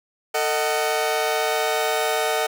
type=chord; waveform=sawtooth; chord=D# diminished; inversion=second; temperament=just; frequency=448 / 622.3 / 746.7 Hz; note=A4 / D#5 / F#5; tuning=+31 / 0 / +16 cents; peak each=-21 dBFS; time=0.34-2.47 s; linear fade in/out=10 ms; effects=none